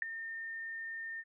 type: tone with ADSR envelope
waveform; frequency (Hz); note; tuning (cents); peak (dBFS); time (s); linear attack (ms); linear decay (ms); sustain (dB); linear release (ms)
sine; 1816; A#6; -46; -25; 0.02-1.24; 3; 6; -14; 46
effects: none